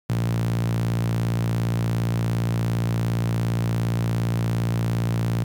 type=tone with high-pass filter; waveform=sawtooth; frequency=57.3 Hz; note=A#1; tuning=29 cents flat; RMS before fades=-23 dBFS; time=0.09-5.44 s; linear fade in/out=5 ms; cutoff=130 Hz; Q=7.7; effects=9-bit